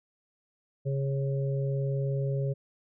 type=harmonic tone; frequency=137 Hz; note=C#3; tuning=20 cents flat; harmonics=1 / 3 / 4; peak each=-27 / -36 / -37 dBFS; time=0.85-2.54 s; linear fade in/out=20 ms; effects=none